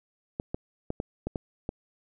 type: clicks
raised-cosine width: 2 ms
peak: -17 dBFS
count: 7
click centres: 0.399 / 0.545 / 0.904 / 1.001 / 1.27 / 1.358 / 1.691 s
effects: none